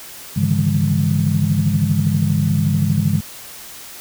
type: tone cluster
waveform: sine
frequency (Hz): 100.8 / 140.5 / 152.7 / 165.6 / 204.2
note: G2 / C#3 / D#3 / E3 / G#3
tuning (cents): +49 / +24 / -32 / +8 / -29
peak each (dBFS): -20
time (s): 0.36-3.21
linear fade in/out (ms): 10
effects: tanh soft clip ceiling -3 dBFS + white hiss -36 dBFS RMS until 4 s